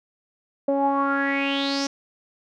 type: tone with low-pass filter sweep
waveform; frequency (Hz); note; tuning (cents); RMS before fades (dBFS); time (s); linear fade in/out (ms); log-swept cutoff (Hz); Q
sawtooth; 277.2; C#4; 0; -23; 0.68-1.87; 5; 600 to 5900; 6.9
effects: none